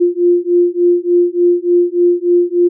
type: beating tone pair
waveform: sine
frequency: 349.2 / 352.6 Hz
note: F4 / F4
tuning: 0 / +17 cents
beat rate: 3.4 Hz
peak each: -12 dBFS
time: 0-2.69 s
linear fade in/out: 20 ms
effects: none